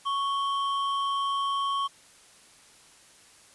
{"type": "tone pair together", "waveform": "triangle", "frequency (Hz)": [1108.7, 3139], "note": ["C#6", "G7"], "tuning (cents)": [0, 2], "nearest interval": "octave + tritone", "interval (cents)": 1802, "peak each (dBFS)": [-24, -34], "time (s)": [0.05, 1.88], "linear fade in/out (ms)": 20, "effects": ["white hiss -55 dBFS RMS until 3.54 s", "resampled to 24000 Hz"]}